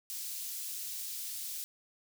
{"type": "high-pass noise", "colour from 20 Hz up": "white", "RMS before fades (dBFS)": -40, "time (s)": [0.1, 1.64], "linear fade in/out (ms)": 0, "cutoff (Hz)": 4200, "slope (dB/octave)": 12, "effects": []}